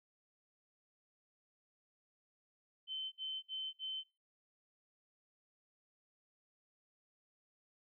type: tone bursts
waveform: sine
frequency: 3074 Hz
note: G7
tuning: 35 cents flat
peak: -39 dBFS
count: 4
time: 2.87-4.038 s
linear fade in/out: 50 ms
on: 250 ms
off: 56 ms
effects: noise-tail reverb RT60 0.3 s tail -22 dB re dry